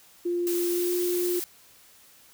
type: tone with pitch glide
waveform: sine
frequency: 349.2 to 354.7 Hz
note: F4 to F4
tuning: 0 to +27 cents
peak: -24 dBFS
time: 0.25-1.4 s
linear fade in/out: 10 ms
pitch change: +27 cents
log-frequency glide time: 0.71-0.9 s
type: noise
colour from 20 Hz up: blue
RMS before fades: -33 dBFS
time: 0.47-1.44 s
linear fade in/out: 0 ms
effects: white hiss -55 dBFS RMS until 2.33 s